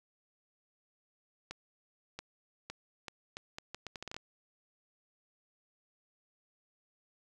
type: accelerating click train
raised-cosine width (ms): 0.2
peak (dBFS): -24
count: 14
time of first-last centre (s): 1.51-4.165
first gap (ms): 680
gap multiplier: 0.75
effects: none